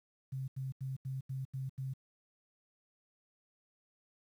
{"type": "tone bursts", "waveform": "sine", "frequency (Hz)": 132.8, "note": "C3", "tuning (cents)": 26, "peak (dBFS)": -36, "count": 7, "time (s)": [0.32, 1.938], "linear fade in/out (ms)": 10, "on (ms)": 160, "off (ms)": 83, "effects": ["11-bit"]}